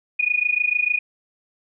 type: tone with amplitude modulation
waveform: sine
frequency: 2461 Hz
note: D#7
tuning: 20 cents flat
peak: -14 dBFS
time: 0.19-0.99 s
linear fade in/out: 10 ms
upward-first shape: sine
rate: 26.7 Hz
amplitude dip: 90%
effects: none